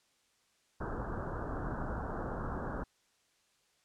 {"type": "low-pass noise", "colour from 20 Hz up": "pink", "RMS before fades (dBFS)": -38, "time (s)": [0.8, 2.84], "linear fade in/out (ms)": 10, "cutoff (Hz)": 1600, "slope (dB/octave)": 96, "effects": ["white hiss -72 dBFS RMS until 3.84 s", "low-pass 8000 Hz 12 dB/octave"]}